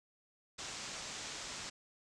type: low-pass noise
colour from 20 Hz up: white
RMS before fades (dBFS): -45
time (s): 0.58-1.7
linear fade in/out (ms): 10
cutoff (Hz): 7700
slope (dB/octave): 48
effects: none